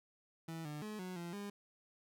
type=tone with pitch steps; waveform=30% pulse; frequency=163.4 / 149.3 / 213 / 183.4 / 171.8 / 202.9 Hz; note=E3 / D3 / G#3 / F#3 / F3 / G#3; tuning=-15 / +29 / +44 / -15 / -28 / -40 cents; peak=-40 dBFS; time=0.48-1.5 s; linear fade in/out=5 ms; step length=170 ms; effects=none